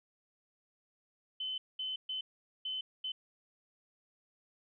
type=tone bursts at uneven times; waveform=sine; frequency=3046 Hz; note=F#7; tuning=50 cents sharp; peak=-35 dBFS; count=5; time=1.4-1.58 / 1.79-1.96 / 2.09-2.21 / 2.65-2.81 / 3.04-3.12 s; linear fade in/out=5 ms; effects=none